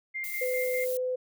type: tone with tremolo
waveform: sine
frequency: 2105 Hz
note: C7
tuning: 10 cents sharp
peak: -31 dBFS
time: 0.14-0.86 s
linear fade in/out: 20 ms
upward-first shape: square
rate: 5 Hz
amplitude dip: 45%
type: noise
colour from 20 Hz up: violet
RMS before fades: -38 dBFS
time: 0.24-0.97 s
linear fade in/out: 0 ms
type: tone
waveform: sine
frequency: 507 Hz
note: B4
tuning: 45 cents sharp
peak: -27 dBFS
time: 0.41-1.16 s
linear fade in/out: 10 ms
effects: none